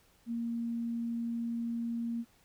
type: tone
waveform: sine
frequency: 233.1 Hz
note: A#3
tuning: in tune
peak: -32 dBFS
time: 0.26-2.25 s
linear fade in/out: 50 ms
effects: pink hiss -66 dBFS RMS until 2.44 s